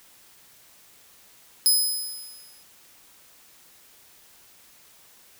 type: tone with exponential decay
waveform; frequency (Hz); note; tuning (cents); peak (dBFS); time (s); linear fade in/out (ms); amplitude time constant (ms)
10% pulse; 5060; D#8; +28; -9; 1.66-2.63; 0; 210
effects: white hiss -54 dBFS RMS until 5.39 s